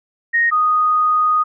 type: tone pair in turn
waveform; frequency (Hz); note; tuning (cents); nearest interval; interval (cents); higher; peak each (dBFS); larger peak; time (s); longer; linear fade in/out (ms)
sine; 1864.7 / 1241.1; A#6 / D#6; 0 / -5; perfect fifth; 705; first; -12; neither; 0.33-0.51 / 0.51-1.44; second; 20
effects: none